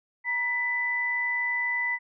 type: tone pair together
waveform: sine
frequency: 951 / 1992 Hz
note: A#5 / B6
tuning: +34 / +14 cents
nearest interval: octave + minor second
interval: 1280 cents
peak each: -35 / -25 dBFS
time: 0.24-1.99 s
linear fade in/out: 50 ms
effects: none